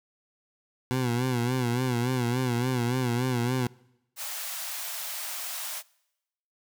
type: tone with vibrato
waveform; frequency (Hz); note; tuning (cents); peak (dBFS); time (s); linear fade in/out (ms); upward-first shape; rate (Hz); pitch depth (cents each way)
20% pulse; 123.9; B2; +6; -20; 0.91-3.67; 0; sine; 3.5; 85
type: high-pass noise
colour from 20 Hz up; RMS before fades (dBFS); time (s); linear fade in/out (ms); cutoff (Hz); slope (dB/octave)
white; -35; 4.16-5.83; 50; 580; 96
effects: noise-tail reverb RT60 0.9 s tail -24 dB re dry